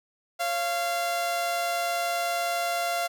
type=tone pair together; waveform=sawtooth; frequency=548.1 / 690 Hz; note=C#5 / F5; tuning=-20 / -21 cents; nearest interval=major third; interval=399 cents; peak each=-33 / -22 dBFS; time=0.39-3.08 s; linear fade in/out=20 ms; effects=none